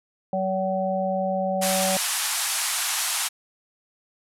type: harmonic tone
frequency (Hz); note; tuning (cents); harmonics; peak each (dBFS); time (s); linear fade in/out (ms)
189.3; F#3; +40; 1 / 3 / 4; -28 / -25 / -27; 0.33-1.97; 2
type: band-pass noise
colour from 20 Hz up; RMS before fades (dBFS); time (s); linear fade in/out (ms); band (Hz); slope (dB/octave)
white; -26; 1.61-3.29; 20; 720 to 12000; 48
effects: none